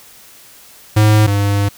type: tone pair in turn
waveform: square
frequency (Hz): 106.9 / 100.9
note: A2 / G#2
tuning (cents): -49 / -49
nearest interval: minor second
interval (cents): 100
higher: first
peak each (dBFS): -8 / -13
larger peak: first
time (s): 0.96-1.27 / 1.27-1.69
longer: second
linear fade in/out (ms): 10
effects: white hiss -42 dBFS RMS until 1.77 s